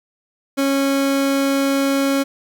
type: tone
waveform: 30% pulse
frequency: 275 Hz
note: C#4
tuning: 14 cents flat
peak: -13 dBFS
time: 0.57-2.24 s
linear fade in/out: 20 ms
effects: none